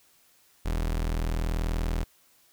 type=tone; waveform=35% pulse; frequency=40.57 Hz; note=E1; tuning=27 cents flat; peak=-24 dBFS; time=0.65-2.04 s; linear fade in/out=10 ms; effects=white hiss -62 dBFS RMS until 2.52 s